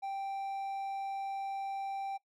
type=tone; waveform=triangle; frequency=784 Hz; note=G5; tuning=in tune; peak=-33 dBFS; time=0.02-2.18 s; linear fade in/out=20 ms; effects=noise-tail reverb RT60 0.1 s tail -21 dB re dry